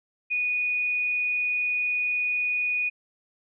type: tone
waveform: sine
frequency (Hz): 2469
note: D#7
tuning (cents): -14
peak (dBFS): -23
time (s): 0.3-2.9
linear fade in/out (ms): 20
effects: none